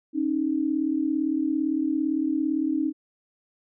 sine tone pair together, 273.4 / 311.1 Hz, C#4 / D#4, -24 / 0 cents, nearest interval major second, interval 224 cents, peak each -26 / -24 dBFS, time 0.13-2.93 s, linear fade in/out 50 ms, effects none

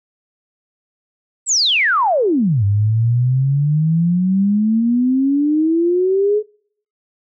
sine exponential two-way sweep, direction down then up, 8180 to 98.7 to 429.8 Hz, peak -12 dBFS, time 1.46-6.43 s, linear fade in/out 50 ms, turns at 2.64 s, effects noise-tail reverb RT60 0.6 s tail -25 dB re dry

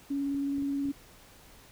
sine tone with vibrato, 279.7 Hz, C#4, 16 cents sharp, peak -28 dBFS, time 0.1-0.92 s, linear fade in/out 10 ms, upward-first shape square, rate 19 Hz, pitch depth 11 cents each way
clicks, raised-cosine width 3 ms, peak -34 dBFS, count 5, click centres 0.346 / 0.582 / 0.624 / 0.855 / 0.887 s
effects pink hiss -55 dBFS RMS until 1.71 s

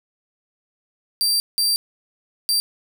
sawtooth tone bursts at uneven times, 4699 Hz, D8, in tune, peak -14 dBFS, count 3, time 1.21-1.4 / 1.58-1.76 / 2.49-2.6 s, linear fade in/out 0 ms, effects none

